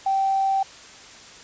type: tone with tanh clipping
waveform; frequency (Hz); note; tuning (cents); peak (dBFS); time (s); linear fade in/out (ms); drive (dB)
triangle; 777; G5; -16; -18; 0.06-0.63; 5; 2
effects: white hiss -44 dBFS RMS until 1.43 s + resampled to 16000 Hz